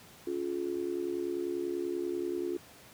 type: tone with amplitude modulation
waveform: sine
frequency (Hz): 352.1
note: F4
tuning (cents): +14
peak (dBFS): -27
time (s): 0.27-2.57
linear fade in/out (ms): 5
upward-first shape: sine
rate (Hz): 70.3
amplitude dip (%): 90
effects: pink hiss -54 dBFS RMS until 2.93 s + high-pass 100 Hz 12 dB/octave